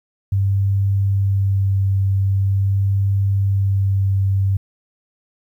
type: tone with vibrato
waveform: sine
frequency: 98 Hz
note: G2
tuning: in tune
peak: -14 dBFS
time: 0.32-4.57 s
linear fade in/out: 5 ms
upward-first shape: sine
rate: 0.44 Hz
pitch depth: 12 cents each way
effects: 9-bit